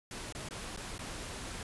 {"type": "noise with dropouts", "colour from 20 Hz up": "pink", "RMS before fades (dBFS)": -42, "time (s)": [0.11, 1.63], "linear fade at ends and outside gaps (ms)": 2, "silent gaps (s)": [[0.325, 0.349], [0.488, 0.508], [0.764, 0.773], [0.981, 0.991]], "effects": ["resampled to 24000 Hz"]}